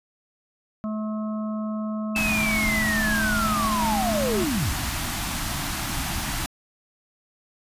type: harmonic tone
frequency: 215.3 Hz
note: A3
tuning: 37 cents flat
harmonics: 1 / 3 / 5 / 6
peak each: -26 / -36 / -40 / -42 dBFS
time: 0.84-4.44 s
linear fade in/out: 0 ms
type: linear sweep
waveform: sine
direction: down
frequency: 2639 to 39.97 Hz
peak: -23 dBFS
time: 2.15-4.73 s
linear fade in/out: 10 ms
type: band-stop noise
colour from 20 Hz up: pink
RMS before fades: -28 dBFS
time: 2.16-6.46 s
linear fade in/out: 0 ms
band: 330 to 660 Hz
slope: 48 dB/octave
effects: resampled to 32000 Hz